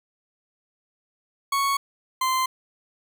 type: tone pair in turn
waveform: 40% pulse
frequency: 1108.7 / 1038.6 Hz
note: C#6 / C6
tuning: 0 / -13 cents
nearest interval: minor second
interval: 113 cents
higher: first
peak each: -20 dBFS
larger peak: neither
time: 1.52-1.77 / 2.21-2.46 s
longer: neither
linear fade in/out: 5 ms
effects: none